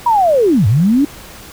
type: linear two-way sweep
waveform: sine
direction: down then up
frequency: 980 to 92.5 to 299.8 Hz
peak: -8 dBFS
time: 0.06-1.05 s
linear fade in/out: 5 ms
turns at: 0.67 s
effects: pink hiss -35 dBFS RMS until 1.52 s